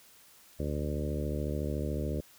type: harmonic tone with a mistuned harmonic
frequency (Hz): 73.9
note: D2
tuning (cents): +11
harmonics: 1 / 2 / 3 / 4 / 5 / 6 / 7 / 8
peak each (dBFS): -34 / -37 / -39 / -40 / -41 / -42 / -42 / -43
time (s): 0.59-2.21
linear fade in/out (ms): 10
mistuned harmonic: 1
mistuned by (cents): +23
effects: white hiss -58 dBFS RMS until 2.38 s